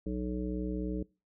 harmonic tone, 61.74 Hz, B1, in tune, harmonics 1 / 3 / 5 / 7 / 9, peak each -37 / -36 / -37 / -41 / -47 dBFS, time 0.06-1.03 s, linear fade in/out 5 ms, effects noise-tail reverb RT60 0.3 s tail -24 dB re dry

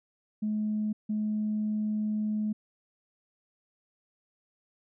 sine tone bursts at uneven times, 213.1 Hz, G#3, 45 cents sharp, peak -26 dBFS, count 2, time 0.42-0.93 / 1.09-2.53 s, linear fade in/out 10 ms, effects tanh soft clip ceiling -22 dBFS

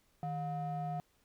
triangle ring-modulated tone, 280 Hz, C#4, 18 cents sharp, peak -30 dBFS, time 0.23-1 s, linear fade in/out 0 ms, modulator 436 Hz, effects pink hiss -72 dBFS RMS until 1.24 s

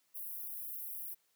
white high-pass noise, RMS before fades -43 dBFS, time 0.14-1.15 s, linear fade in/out 20 ms, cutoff 11000 Hz, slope 48 dB/octave, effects white hiss -75 dBFS RMS until 1.35 s + high-pass 150 Hz 12 dB/octave

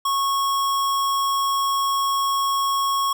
square tone, 1100 Hz, C#6, 14 cents flat, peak -20 dBFS, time 0.05-3.13 s, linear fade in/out 5 ms, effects none

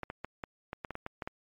clicks, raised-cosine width 0.5 ms, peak -22 dBFS, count 11, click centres 0.033 / 0.101 / 0.246 / 0.438 / 0.731 / 0.848 / 0.907 / 0.954 / 1.064 / 1.222 / 1.275 s, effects MP3 64 kbps

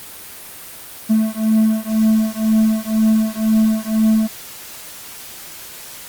triangle beating tone pair, 218.1 / 220.1 Hz, A3 / A3, -15 / +1 cents, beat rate 2 Hz, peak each -14 dBFS, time 1.09-4.28 s, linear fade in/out 20 ms, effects white hiss -35 dBFS RMS until 6.08 s + Opus 32 kbps

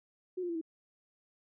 sine tone with pitch steps, 366.9 / 351.8 / 337.2 / 323.3 Hz, F#4 / F4 / E4 / E4, -15 / +13 / +39 / -34 cents, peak -33 dBFS, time 0.37-0.614 s, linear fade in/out 10 ms, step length 61 ms, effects none

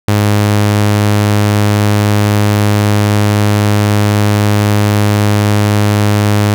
sawtooth tone, 103.83 Hz, G#2, in tune, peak -4 dBFS, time 0.08-6.54 s, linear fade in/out 0 ms, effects none

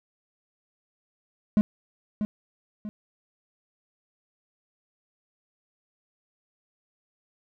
triangle tone with echo, 211 Hz, G#3, 28 cents sharp, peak -14 dBFS, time 1.57-1.61 s, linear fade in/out 0 ms, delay 640 ms, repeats 2, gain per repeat -8 dB, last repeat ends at 2.89 s, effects none

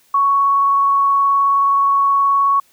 sine tone with vibrato, 1112 Hz, C#6, 5 cents sharp, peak -11 dBFS, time 0.14-2.6 s, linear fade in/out 5 ms, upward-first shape sine, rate 19 Hz, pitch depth 8 cents each way, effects white hiss -55 dBFS RMS until 2.72 s

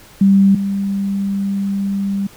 sine tone pair in turn, 196 / 197.82 Hz, G3 / G3, 0 / +16 cents, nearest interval unison, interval 16 cents, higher second, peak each -7 / -16 dBFS, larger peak first, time 0.21-0.55 / 0.55-2.27 s, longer second, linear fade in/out 5 ms, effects pink hiss -43 dBFS RMS until 2.36 s

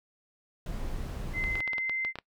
brown noise, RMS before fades -35 dBFS, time 0.66-1.61 s, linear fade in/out 2 ms
sine tone with pitch glide, 2060 to 2076 Hz, C7 to C7, -28 to -14 cents, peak -29 dBFS, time 1.33-2.13 s, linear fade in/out 50 ms, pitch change +14 cents, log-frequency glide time 1.58-1.93 s
clicks, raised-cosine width 0.3 ms, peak -21 dBFS, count 10, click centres 1.44 / 1.555 / 1.605 / 1.677 / 1.733 / 1.782 / 1.896 / 2.049 / 2.156 / 2.187 s
effects noise-tail reverb RT60 0.1 s tail -23 dB re dry

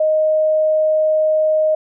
sine tone, 622.3 Hz, D#5, in tune, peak -12 dBFS, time 0-1.75 s, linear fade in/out 5 ms, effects none

